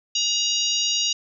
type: harmonic tone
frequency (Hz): 949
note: A#5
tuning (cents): +31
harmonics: 3 / 4 / 5 / 6 / 7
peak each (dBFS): -25 / -26 / -27 / -28 / -28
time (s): 0.15-1.13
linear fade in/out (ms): 5
effects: none